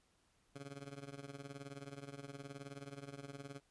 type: tone with tremolo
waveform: 15% pulse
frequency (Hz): 139.8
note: C#3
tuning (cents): +15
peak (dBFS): -38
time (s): 0.55-3.6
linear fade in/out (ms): 10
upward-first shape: triangle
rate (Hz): 19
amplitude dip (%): 90
effects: pink hiss -75 dBFS RMS until 3.7 s + resampled to 24000 Hz